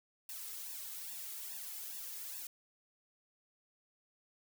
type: noise with flanger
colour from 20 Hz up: blue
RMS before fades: -45 dBFS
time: 0.29-2.47 s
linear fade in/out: 2 ms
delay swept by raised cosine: 1.1 to 2.4 ms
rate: 2.4 Hz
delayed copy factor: +0.95
effects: none